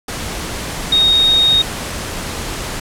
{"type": "tone in noise", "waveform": "sine", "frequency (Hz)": 3729, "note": "A#7", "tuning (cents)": 0, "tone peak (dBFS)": -9, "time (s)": [0.92, 1.62], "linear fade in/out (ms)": 5, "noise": "pink", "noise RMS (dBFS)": -24, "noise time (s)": [0.08, 2.8], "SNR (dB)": 12, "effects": ["low-pass 11000 Hz 12 dB/octave"]}